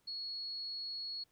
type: tone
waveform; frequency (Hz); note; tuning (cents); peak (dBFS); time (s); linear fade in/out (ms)
sine; 4343; C#8; -36; -39; 0.07-1.24; 10
effects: pink hiss -75 dBFS RMS until 1.31 s